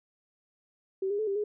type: tone with pitch steps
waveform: sine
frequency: 383.9 / 407.3 / 433.7 / 395.2 / 418.3 Hz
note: G4 / G#4 / A4 / G4 / G#4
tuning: -36 / -34 / -25 / +14 / +12 cents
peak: -27 dBFS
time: 1.02-1.44 s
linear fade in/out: 5 ms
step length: 84 ms
effects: none